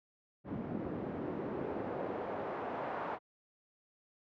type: noise with band-pass filter sweep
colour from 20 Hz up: pink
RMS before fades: -39 dBFS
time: 0.44-3.19 s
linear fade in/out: 50 ms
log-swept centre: 220 to 870 Hz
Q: 1.2
effects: high-pass 80 Hz 12 dB/octave + low-pass 2000 Hz 12 dB/octave